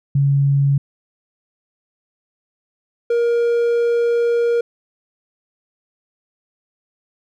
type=tone pair in turn; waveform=sine / triangle; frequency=139.8 / 471.3 Hz; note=C#3 / A#4; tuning=+15 / +19 cents; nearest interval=octave + major sixth; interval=2104 cents; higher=second; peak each=-12 dBFS; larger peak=neither; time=0.15-0.78 / 3.1-4.61 s; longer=second; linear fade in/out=5 ms; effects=none